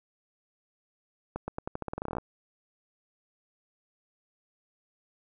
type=accelerating click train; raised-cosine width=1 ms; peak=-19 dBFS; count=17; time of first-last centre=1.36-2.184 s; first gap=120 ms; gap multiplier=0.87; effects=none